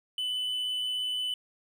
triangle tone with amplitude modulation, 3002 Hz, F#7, 24 cents sharp, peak -26 dBFS, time 0.18-1.34 s, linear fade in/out 2 ms, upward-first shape sine, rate 117 Hz, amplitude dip 30%, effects none

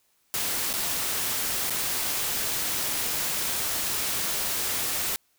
white noise with dropouts, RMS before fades -28 dBFS, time 0.34-5.16 s, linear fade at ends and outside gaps 0 ms, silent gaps 0.73-0.738 / 1.698-1.705 s, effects white hiss -68 dBFS RMS until 5.38 s

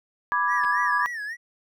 sine chord, G# diminished, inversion first, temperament equal, 987.8 / 1174.7 / 1661.2 Hz, B5 / D6 / G#6, 0 / 0 / 0 cents, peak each -25 dBFS, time 0.32-1.06 s, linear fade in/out 0 ms
triangle tone with vibrato, 1800 Hz, A6, 39 cents sharp, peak -28 dBFS, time 0.47-1.37 s, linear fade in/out 50 ms, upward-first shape sine, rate 3.6 Hz, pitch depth 140 cents each way
clicks, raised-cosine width 0.3 ms, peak -24 dBFS, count 2, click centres 0.638 / 0.648 s
effects none

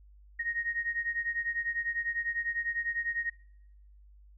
sine beating tone pair, 1864.7 / 1874.7 Hz, A#6 / A#6, 0 / +9 cents, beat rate 10 Hz, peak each -32 / -35 dBFS, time 0.39-3.3 s, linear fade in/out 10 ms, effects noise-tail reverb RT60 0.9 s tail -26 dB re dry + added 50 Hz sine -53 dBFS peak until 4.37 s

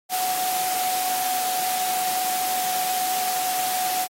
sine tone in noise, 740 Hz, F#5, in tune, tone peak -24 dBFS, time 0.09-4.08 s, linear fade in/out 50 ms, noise white, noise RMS -28 dBFS, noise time 0.09-4.08 s, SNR +1 dB, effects high-pass 200 Hz 12 dB/octave + AAC 48 kbps

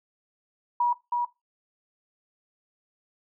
sine tone with echo, 963 Hz, B5, 44 cents flat, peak -20 dBFS, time 0.8-0.93 s, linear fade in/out 5 ms, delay 320 ms, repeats 1, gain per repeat -3 dB, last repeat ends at 1.25 s, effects noise-tail reverb RT60 0.2 s tail -18 dB re dry

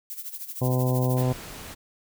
violet noise with tremolo, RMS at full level -34 dBFS, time 0.1-1.23 s, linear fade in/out 0 ms, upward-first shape sine, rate 13 Hz, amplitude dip 75%
harmonic tone, 127.2 Hz, C3, 48 cents flat, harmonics 1 / 2 / 3 / 4 / 5 / 6 / 7 / 8, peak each -22 / -29 / -32 / -31 / -35 / -37 / -41 / -40 dBFS, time 0.61-1.33 s, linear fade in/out 10 ms
pink noise, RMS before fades -40 dBFS, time 1.16-1.75 s, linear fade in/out 20 ms
effects none

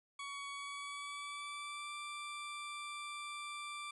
20% pulse tone with pitch glide, 1124 to 1175.1 Hz, C#6 to D6, +24 to +1 cents, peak -38 dBFS, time 0.19-3.91 s, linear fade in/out 5 ms, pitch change +77 cents, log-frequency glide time 0.49-1.94 s, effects resampled to 24000 Hz

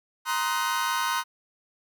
40% pulse chord, C half-diminished seventh, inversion third, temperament just, 941.9 / 1046.5 / 1255.8 / 1507 Hz, Bb5 / C6 / Eb6 / Gb6, +18 / 0 / +16 / +31 cents, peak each -29 / -29 / -31 / -30 dBFS, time 0.25-1.24 s, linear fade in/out 50 ms, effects none

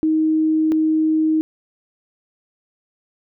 sine tone pair in turn, 314.3 / 314.3 Hz, D#4 / D#4, +18 / +18 cents, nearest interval unison, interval 0 cents, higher neither, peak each -14 dBFS, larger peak neither, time 0.03-0.72 / 0.72-1.41 s, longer neither, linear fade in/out 0 ms, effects none

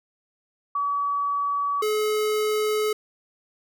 sine / square tone pair in turn, 1140 / 427 Hz, C#6 / G#4, +48 / +48 cents, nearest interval octave + perfect fourth, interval 1700 cents, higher first, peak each -22 dBFS, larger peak neither, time 0.75-1.82 / 1.82-2.93 s, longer second, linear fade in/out 5 ms, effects none

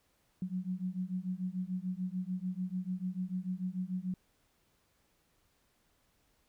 sine beating tone pair, 180.4 / 187.2 Hz, F#3 / F#3, -44 / +20 cents, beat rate 6.8 Hz, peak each -37 / -37 dBFS, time 0.42-4.14 s, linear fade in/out 2 ms, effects pink hiss -73 dBFS RMS until 6.48 s

